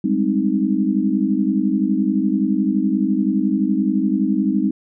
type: chord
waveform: sine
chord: Ab major seventh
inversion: third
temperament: equal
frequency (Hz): 196 / 207.7 / 261.6 / 311.1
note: G3 / Ab3 / C4 / Eb4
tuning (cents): 0 / 0 / 0 / 0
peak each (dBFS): -21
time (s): 0.04-4.71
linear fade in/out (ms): 5
effects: none